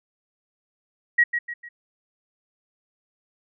sine tone with echo, 1906 Hz, A#6, 38 cents sharp, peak -13 dBFS, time 1.18-1.24 s, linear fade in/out 10 ms, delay 150 ms, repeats 3, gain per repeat -8 dB, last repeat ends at 1.69 s, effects none

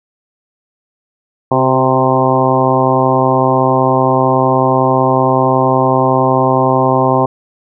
harmonic tone with a mistuned harmonic, 130.81 Hz, C3, in tune, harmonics 1 / 2 / 3 / 4 / 5 / 6 / 7 / 8, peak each -17 / -17 / -17 / -17 / -17 / -17 / -17 / -17 dBFS, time 1.51-7.26 s, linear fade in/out 5 ms, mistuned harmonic 3, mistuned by -23 cents, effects none

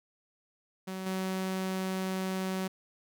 sawtooth tone with level steps, 188.4 Hz, F#3, 32 cents sharp, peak -32 / -27 dBFS, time 0.87-2.68 s, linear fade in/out 10 ms, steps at 1.06 s, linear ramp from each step 5 ms, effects none

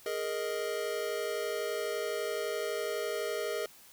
square chord, Ab suspended second, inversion none, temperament just, 415.3 / 467.2 / 623 Hz, Ab4 / Bb4 / Eb5, 0 / +4 / +2 cents, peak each -37 / -37 / -38 dBFS, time 0.06-3.66 s, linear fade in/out 2 ms, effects white hiss -56 dBFS RMS until 3.92 s

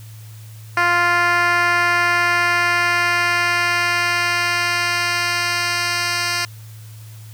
10% pulse tone with band-pass filter sweep, 349.2 Hz, F4, in tune, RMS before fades -18 dBFS, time 0.77-6.45 s, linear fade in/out 2 ms, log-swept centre 1500 to 4200 Hz, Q 1, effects added 109 Hz sine -35 dBFS peak until 7.33 s + white hiss -47 dBFS RMS until 7.33 s

